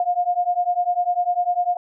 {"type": "beating tone pair", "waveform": "sine", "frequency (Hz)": [706, 716], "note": ["F5", "F5"], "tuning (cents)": [19, 43], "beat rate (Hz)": 10, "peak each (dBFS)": -21, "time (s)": [0, 1.77], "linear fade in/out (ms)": 2, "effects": []}